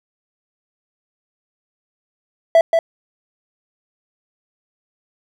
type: tone with echo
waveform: triangle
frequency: 661 Hz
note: E5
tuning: 5 cents sharp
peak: -5 dBFS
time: 2.55-2.61 s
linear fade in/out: 2 ms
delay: 180 ms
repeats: 1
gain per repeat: -4 dB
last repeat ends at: 2.79 s
effects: none